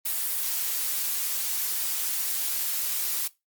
blue noise, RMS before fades -28 dBFS, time 0.05-3.28 s, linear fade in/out 10 ms, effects noise-tail reverb RT60 0.2 s tail -19 dB re dry + Opus 32 kbps

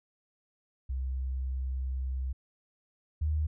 sine tone pair in turn, 65 / 76.5 Hz, C2 / D#2, -11 / -29 cents, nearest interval minor third, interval 282 cents, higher second, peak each -30 / -26 dBFS, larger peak second, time 0.89-2.33 / 3.21-3.47 s, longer first, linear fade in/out 10 ms, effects none

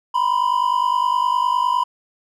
triangle tone pair together, 969 / 1018.8 Hz, B5 / C6, -33 / -46 cents, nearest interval minor second, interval 87 cents, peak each -17 dBFS, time 0.14-1.84 s, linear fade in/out 10 ms, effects none

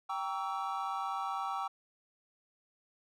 triangle chord, G diminished seventh, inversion none, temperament equal with one note detuned, 784 / 932.3 / 1134.6 / 1318.5 Hz, G5 / Bb5 / Db6 / Fb6, 0 / 0 / +40 / 0 cents, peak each -36 / -40 / -37 / -38 dBFS, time 0.09-1.68 s, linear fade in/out 10 ms, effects none

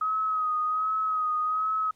sine tone with vibrato, 1264 Hz, D#6, 27 cents sharp, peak -24 dBFS, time 0.01-1.91 s, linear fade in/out 5 ms, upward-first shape sine, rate 1.3 Hz, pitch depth 34 cents each way, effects pink hiss -67 dBFS RMS until 1.95 s + low-pass 12000 Hz 12 dB/octave

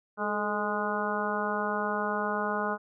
harmonic tone with a mistuned harmonic, 207.7 Hz, G#3, in tune, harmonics 1 / 2 / 3 / 4 / 5 / 6 / 7, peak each -35 / -35 / -35 / -35 / -35 / -35 / -35 dBFS, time 0.17-2.78 s, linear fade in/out 50 ms, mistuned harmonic 2, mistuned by +49 cents, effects none

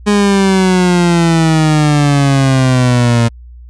30% pulse exponential sweep, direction down, 208 to 115.6 Hz, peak -5 dBFS, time 0.06-3.29 s, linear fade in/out 20 ms, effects added 60 Hz sine -31 dBFS peak until 3.69 s + resampled to 22050 Hz

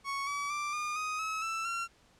30% pulse tone with pitch steps, 1108.7 / 1142.5 / 1177.3 / 1213.2 / 1250.2 / 1288.4 / 1327.6 / 1368.1 Hz, C#6 / D6 / D6 / D#6 / D#6 / E6 / E6 / F6, 0 / -48 / +4 / -44 / +8 / -40 / +12 / -36 cents, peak -30 dBFS, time 0.04-1.88 s, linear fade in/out 50 ms, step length 230 ms, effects pink hiss -64 dBFS RMS until 2.19 s + low-pass 8000 Hz 12 dB/octave

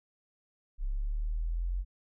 sine exponential sweep, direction up, 33.07 to 46.25 Hz, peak -29 dBFS, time 0.78-1.85 s, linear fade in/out 50 ms, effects none

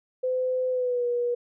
sine tone with pitch glide, 510 to 482.8 Hz, C5 to B4, -44 to -39 cents, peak -23 dBFS, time 0.23-1.35 s, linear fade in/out 10 ms, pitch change -95 cents, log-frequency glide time 0.7-1.06 s, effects none

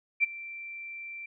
sine tone with ADSR envelope, 2349 Hz, D7, in tune, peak -18 dBFS, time 0.2-1.26 s, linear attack 35 ms, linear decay 16 ms, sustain -20 dB, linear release 5 ms, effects none

